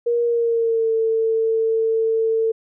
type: tone with pitch glide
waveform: sine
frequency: 473.4 to 447.9 Hz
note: A#4 to A4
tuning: +27 to +31 cents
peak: -16 dBFS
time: 0.06-2.52 s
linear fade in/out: 10 ms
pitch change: -96 cents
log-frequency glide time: 0.24-0.91 s
effects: none